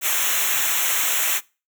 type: noise with comb filter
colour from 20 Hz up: white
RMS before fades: -21 dBFS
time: 0.01-1.41 s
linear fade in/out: 50 ms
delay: 0.21 ms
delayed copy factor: -0.95
effects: noise-tail reverb RT60 0.3 s tail -22 dB re dry